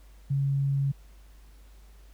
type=tone; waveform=sine; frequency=138.59 Hz; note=C#3; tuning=in tune; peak=-23 dBFS; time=0.3-0.92 s; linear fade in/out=10 ms; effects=added 50 Hz sine -49 dBFS peak until 2.13 s + pink hiss -62 dBFS RMS until 2.13 s